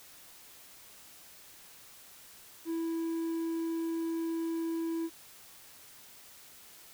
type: tone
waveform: triangle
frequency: 329.6 Hz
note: E4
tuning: in tune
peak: -29 dBFS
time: 2.65-5.1 s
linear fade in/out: 50 ms
effects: white hiss -54 dBFS RMS until 6.93 s